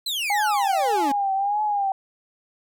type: exponential sweep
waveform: 40% pulse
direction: down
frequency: 4176 to 261.6 Hz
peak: -23 dBFS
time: 0.06-1.12 s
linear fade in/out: 5 ms
type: tone with vibrato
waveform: sine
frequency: 810 Hz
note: G#5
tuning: 43 cents flat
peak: -20 dBFS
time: 0.3-1.92 s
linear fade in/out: 2 ms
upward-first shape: triangle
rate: 1.7 Hz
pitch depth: 96 cents each way
effects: none